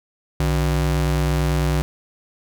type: ring-modulated tone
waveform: square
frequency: 108.3 Hz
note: A2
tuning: 27 cents flat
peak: -15 dBFS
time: 0.4-1.82 s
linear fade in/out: 0 ms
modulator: 44.5 Hz
effects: none